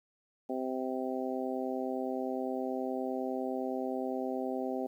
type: harmonic tone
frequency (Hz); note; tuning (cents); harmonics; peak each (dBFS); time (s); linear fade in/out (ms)
129.7; C3; -15; 2 / 3 / 4 / 5 / 6; -36 / -38 / -39 / -40 / -41; 0.49-4.87; 10
effects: 11-bit